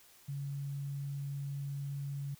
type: tone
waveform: sine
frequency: 140.3 Hz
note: C#3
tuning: 21 cents sharp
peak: -36 dBFS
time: 0.28-2.35 s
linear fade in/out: 10 ms
effects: white hiss -61 dBFS RMS until 2.39 s